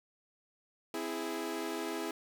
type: chord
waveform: sawtooth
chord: C augmented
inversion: none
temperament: equal with one note detuned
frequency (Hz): 259.1 / 329.6 / 415.3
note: C4 / E4 / G#4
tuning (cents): -17 / 0 / 0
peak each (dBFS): -39 / -34 / -36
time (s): 0.94-2.11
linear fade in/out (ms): 2
effects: none